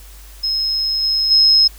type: tone with level steps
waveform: sine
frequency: 5150 Hz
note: E8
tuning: 41 cents flat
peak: -16 / -14 / -8 dBFS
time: 0.43-1.68 s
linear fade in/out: 10 ms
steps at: 1.02 / 1.3 s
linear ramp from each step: 20 ms
effects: added 50 Hz sine -37 dBFS peak until 1.78 s + white hiss -44 dBFS RMS until 1.78 s